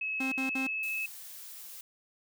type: tone with pitch glide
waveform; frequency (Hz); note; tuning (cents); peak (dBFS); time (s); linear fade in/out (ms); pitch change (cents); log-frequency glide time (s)
sine; 2578 to 2594; E7 to E7; -39 to -28; -31; 0.01-1.06; 5; +11; 0.36-0.55
type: tone bursts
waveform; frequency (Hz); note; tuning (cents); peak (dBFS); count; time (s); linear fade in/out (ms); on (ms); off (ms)
45% pulse; 264.6; C4; +20; -32; 3; 0.2-0.67; 5; 120; 55
type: noise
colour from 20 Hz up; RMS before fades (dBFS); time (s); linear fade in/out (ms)
blue; -46; 0.83-1.81; 2
effects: none